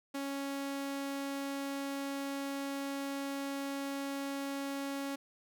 sawtooth tone, 277.2 Hz, C#4, in tune, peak -32 dBFS, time 0.14-5.16 s, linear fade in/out 10 ms, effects none

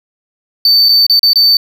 triangle tone with dropouts, 4556 Hz, C#8, 47 cents sharp, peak -4 dBFS, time 0.65-1.57 s, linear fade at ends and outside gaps 2 ms, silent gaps 0.887-0.891 / 1.066-1.097 / 1.194-1.23 / 1.333-1.357 s, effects none

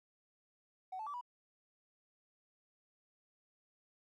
triangle tone with pitch steps, 750 / 872 / 1157 / 977 Hz, F#5 / A5 / D6 / B5, +23 / -16 / -26 / -19 cents, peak -37 dBFS, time 0.92-1.212 s, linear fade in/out 10 ms, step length 73 ms, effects tanh soft clip ceiling -38 dBFS

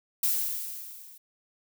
violet noise with level ramp, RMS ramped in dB -24 to -51 dBFS, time 0.23-1.18 s, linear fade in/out 5 ms, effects none

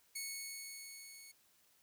10% pulse tone with level ramp, 2207 Hz, C#7, 8 cents flat, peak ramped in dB -31 to -45 dBFS, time 0.15-1.32 s, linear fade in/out 10 ms, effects white hiss -71 dBFS RMS until 1.82 s

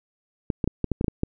clicks, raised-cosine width 3 ms, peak -10 dBFS, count 9, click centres 0.502 / 0.642 / 0.676 / 0.843 / 0.917 / 1.011 / 1.044 / 1.082 / 1.234 s, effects none

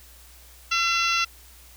harmonic tone, 678 Hz, E5, 49 cents sharp, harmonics 2 / 3 / 4 / 5 / 6 / 7 / 8 / 9, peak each -25 / -32 / -24 / -32 / -32 / -34 / -35 / -34 dBFS, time 0.71-1.25 s, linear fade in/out 10 ms, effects added 61 Hz sine -50 dBFS peak until 1.76 s + white hiss -51 dBFS RMS until 1.76 s

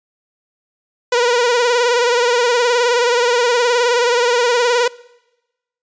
sawtooth tone with vibrato, 482.4 Hz, B4, 41 cents flat, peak -8 dBFS, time 1.12-4.88 s, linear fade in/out 5 ms, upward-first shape sine, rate 19 Hz, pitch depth 60 cents each way, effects noise-tail reverb RT60 1.0 s tail -23 dB re dry + resampled to 16000 Hz

